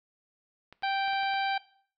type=clicks; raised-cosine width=0.3 ms; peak=-31 dBFS; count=6; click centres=0.726 / 0.824 / 1.08 / 1.133 / 1.232 / 1.338 s
type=harmonic tone; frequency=783 Hz; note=G5; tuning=2 cents flat; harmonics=1 / 2 / 3 / 4 / 5 / 6; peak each=-28 / -34 / -38 / -40 / -42 / -44 dBFS; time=0.83-1.58 s; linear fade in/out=5 ms
effects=noise-tail reverb RT60 0.5 s tail -18 dB re dry